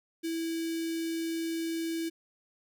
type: tone with notch filter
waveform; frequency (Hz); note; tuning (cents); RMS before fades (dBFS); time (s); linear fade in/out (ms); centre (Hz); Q
square; 328.6; E4; -5; -33; 0.23-2.1; 20; 990; 0.57
effects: none